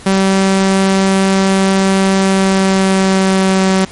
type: tone with pitch glide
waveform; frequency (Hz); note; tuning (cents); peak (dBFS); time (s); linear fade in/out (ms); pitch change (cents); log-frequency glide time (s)
sawtooth; 192.7 to 190.05; G3 to F#3; -29 to +47; -5; 0.06-3.85; 5; -24; 2.17-3.73
effects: pink hiss -35 dBFS RMS until 3.91 s + MP3 48 kbps